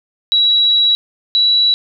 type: tone pair in turn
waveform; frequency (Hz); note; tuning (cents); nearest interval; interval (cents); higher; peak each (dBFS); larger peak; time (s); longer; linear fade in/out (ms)
sine; 3895 / 3922; B7 / B7; -25 / -13; unison; 12; second; -9; neither; 0.32-0.95 / 1.35-1.74; first; 0
effects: none